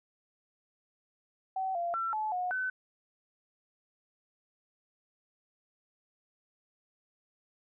sine tone with pitch steps, 761 / 689 / 1348 / 862 / 725 / 1514 Hz, F#5 / F5 / E6 / A5 / F#5 / F#6, +48 / -24 / +38 / -36 / -35 / +39 cents, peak -30 dBFS, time 1.56-2.7 s, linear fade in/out 5 ms, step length 190 ms, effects none

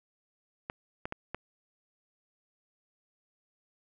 clicks, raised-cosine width 0.5 ms, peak -20 dBFS, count 4, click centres 0.699 / 1.055 / 1.124 / 1.346 s, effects none

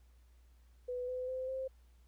sine tone with pitch steps, 496.5 / 506.1 / 515.8 / 525.7 Hz, B4 / B4 / C5 / C5, +9 / +42 / -25 / +8 cents, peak -36 dBFS, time 0.88-1.68 s, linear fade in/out 10 ms, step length 200 ms, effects added 60 Hz sine -60 dBFS peak until 2.07 s + pink hiss -75 dBFS RMS until 2.07 s

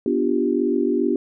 sine chord, G dominant seventh, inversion first, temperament equal, 246.9 / 293.7 / 349.2 / 392 Hz, B3 / D4 / F4 / G4, 0 / 0 / 0 / 0 cents, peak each -23 dBFS, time 0.06-1.16 s, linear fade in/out 2 ms, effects none

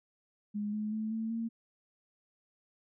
sine tone with pitch steps, 207.7 / 212.7 / 217.8 / 223 / 228.3 Hz, G#3 / G#3 / A3 / A3 / A#3, 0 / +42 / -17 / +23 / -36 cents, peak -32 dBFS, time 0.54-1.49 s, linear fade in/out 20 ms, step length 190 ms, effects none

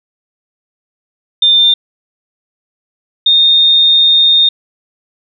sine tone pair in turn, 3599 / 3668 Hz, A7 / A#7, +38 / -29 cents, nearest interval unison, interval 33 cents, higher second, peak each -5 dBFS, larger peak neither, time 1.42-1.74 / 3.26-4.49 s, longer second, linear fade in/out 5 ms, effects none

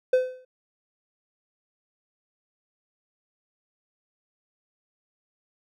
triangle tone with exponential decay, 510 Hz, C5, 44 cents flat, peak -12 dBFS, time 0.13-0.45 s, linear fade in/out 5 ms, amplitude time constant 69 ms, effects none

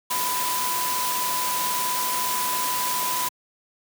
sine tone in noise, 996 Hz, B5, 14 cents sharp, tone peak -26 dBFS, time 0.1-3.29 s, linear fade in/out 10 ms, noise white, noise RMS -27 dBFS, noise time 0.1-3.29 s, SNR -2 dB, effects high-pass 150 Hz 12 dB/octave

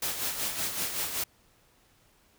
white noise with tremolo, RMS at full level -30 dBFS, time 0.02-1.24 s, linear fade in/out 5 ms, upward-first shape sine, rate 5.3 Hz, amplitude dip 55%, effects pink hiss -64 dBFS RMS until 2.38 s

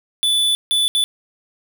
square tone bursts at uneven times, 3478 Hz, A7, 21 cents flat, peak -15 dBFS, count 3, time 0.23-0.55 / 0.71-0.88 / 0.95-1.04 s, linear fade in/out 0 ms, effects none

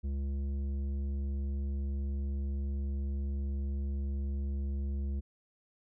triangle tone with tanh clipping, 69.3 Hz, C#2, in tune, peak -33 dBFS, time 0.03-5.21 s, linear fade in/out 20 ms, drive 14 dB, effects none

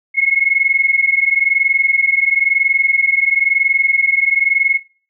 sine tone pair together, 2163 / 2184 Hz, C#7 / C#7, -43 / -26 cents, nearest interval unison, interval 17 cents, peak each -14 dBFS, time 0.14-4.8 s, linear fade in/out 50 ms, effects noise-tail reverb RT60 0.4 s tail -21 dB re dry

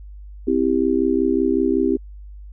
sine chord, C major, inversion none, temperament just, 261.6 / 327 / 392.4 Hz, C4 / E4 / G4, 0 / -14 / +2 cents, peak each -20 dBFS, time 0.47-1.97 s, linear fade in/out 10 ms, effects added 50 Hz sine -35 dBFS peak until 2.52 s

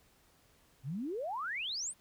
sine exponential sweep, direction up, 118.8 to 9397 Hz, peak -35 dBFS, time 0.83-1.94 s, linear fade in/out 50 ms, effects pink hiss -67 dBFS RMS until 2 s

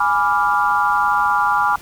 sine chord, G# diminished seventh, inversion none, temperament equal, 830.6 / 987.8 / 1174.7 / 1396.9 Hz, G#5 / B5 / D6 / F6, 0 / 0 / 0 / 0 cents, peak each -19 / -20 / -19 / -20 dBFS, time 0-1.76 s, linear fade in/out 5 ms, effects pink hiss -41 dBFS RMS until 1.81 s

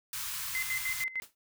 white band-stop noise, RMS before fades -37 dBFS, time 0.13-1.04 s, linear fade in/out 2 ms, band 160 to 910 Hz, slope 96 dB/octave
sine tone with tremolo, 2060 Hz, C7, 28 cents flat, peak -30 dBFS, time 0.55-1.2 s, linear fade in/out 0 ms, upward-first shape square, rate 6.6 Hz, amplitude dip 80%
white noise with exponential decay, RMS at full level -43 dBFS, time 1.22-1.35 s, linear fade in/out 1 ms, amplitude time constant 27 ms
effects none

